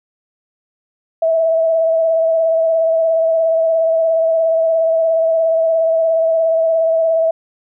sine tone with vibrato, 652 Hz, E5, 19 cents flat, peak -11 dBFS, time 1.22-7.31 s, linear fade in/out 5 ms, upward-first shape sine, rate 17 Hz, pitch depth 24 cents each way, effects none

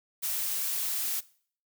blue noise, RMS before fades -31 dBFS, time 0.22-1.21 s, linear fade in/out 20 ms, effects noise-tail reverb RT60 0.5 s tail -20 dB re dry

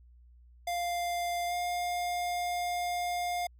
square tone with pitch glide, 698.5 to 707.4 Hz, F5 to F5, 0 to +22 cents, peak -31 dBFS, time 0.67-3.47 s, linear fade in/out 5 ms, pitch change +22 cents, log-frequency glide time 1.48-1.53 s, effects added 60 Hz sine -54 dBFS peak until 3.59 s

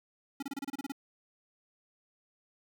square tone bursts, 277.2 Hz, C#4, in tune, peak -35 dBFS, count 10, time 0.4-0.921 s, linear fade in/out 5 ms, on 26 ms, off 29 ms, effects 11-bit

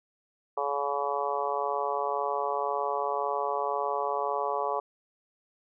harmonic tone, 141.9 Hz, C#3, 41 cents sharp, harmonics 3 / 4 / 5 / 6 / 7 / 8, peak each -34 / -34 / -34 / -34 / -34 / -34 dBFS, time 0.57-4.8 s, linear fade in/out 5 ms, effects none

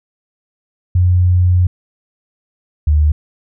sine tone pair in turn, 90 / 75.29 Hz, F#2 / D2, -47 / +44 cents, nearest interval minor third, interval 309 cents, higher first, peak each -8 dBFS, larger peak neither, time 0.95-1.67 / 2.87-3.12 s, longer first, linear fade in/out 5 ms, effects none

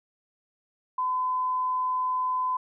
sine tone, 1015 Hz, B5, 47 cents sharp, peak -24 dBFS, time 0.98-2.57 s, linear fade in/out 5 ms, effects none

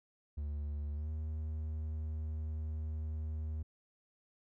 triangle tone with pitch glide, 73.4 to 77.72 Hz, D2 to D#2, 0 to -1 cents, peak -34 dBFS, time 0.37-3.63 s, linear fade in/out 10 ms, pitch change +99 cents, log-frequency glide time 0.94-1.09 s, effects none

